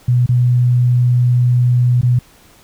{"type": "tone with dropouts", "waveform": "sine", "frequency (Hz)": 123.2, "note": "B2", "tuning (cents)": -4, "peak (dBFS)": -9, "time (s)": [0.08, 2.19], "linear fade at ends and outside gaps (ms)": 5, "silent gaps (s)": [[0.262, 0.29], [2.013, 2.03]], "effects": ["pink hiss -47 dBFS RMS until 2.63 s"]}